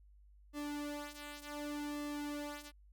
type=tone with flanger; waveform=sawtooth; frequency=293.1 Hz; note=D4; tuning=3 cents flat; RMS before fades=-43 dBFS; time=0.53-2.72 s; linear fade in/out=50 ms; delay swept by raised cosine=1.3 to 3.6 ms; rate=0.67 Hz; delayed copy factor=-0.75; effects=added 50 Hz sine -59 dBFS peak until 2.92 s